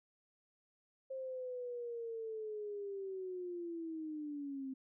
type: linear sweep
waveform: sine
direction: down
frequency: 532 to 261.6 Hz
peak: -40 dBFS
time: 1.1-4.74 s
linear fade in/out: 10 ms
effects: none